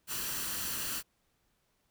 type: noise with comb filter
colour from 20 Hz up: white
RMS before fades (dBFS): -36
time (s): 0.07-1.03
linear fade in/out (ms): 50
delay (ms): 0.68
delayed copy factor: +0.5
effects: pink hiss -75 dBFS RMS until 1.9 s